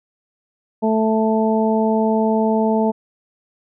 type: harmonic tone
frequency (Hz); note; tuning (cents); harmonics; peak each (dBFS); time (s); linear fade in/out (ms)
220; A3; 0; 1 / 2 / 3 / 4; -17 / -20 / -22 / -23; 0.82-2.92; 20
effects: none